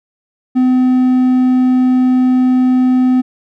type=tone; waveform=triangle; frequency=254.5 Hz; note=C4; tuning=48 cents flat; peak=-6 dBFS; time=0.55-3.22 s; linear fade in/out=20 ms; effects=none